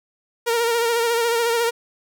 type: tone with vibrato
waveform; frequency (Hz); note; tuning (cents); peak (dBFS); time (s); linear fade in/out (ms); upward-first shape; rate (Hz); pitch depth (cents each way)
sawtooth; 466.2; A#4; 0; -14; 0.46-1.71; 20; sine; 14; 40
effects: none